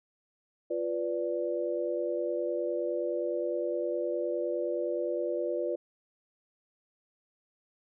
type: chord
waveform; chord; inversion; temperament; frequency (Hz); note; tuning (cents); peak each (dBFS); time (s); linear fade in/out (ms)
sine; B diminished; second; equal with one note detuned; 349.2 / 493.9 / 583.6; F4 / B4 / D5; 0 / 0 / -11; -33; 0.7-5.76; 10
effects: none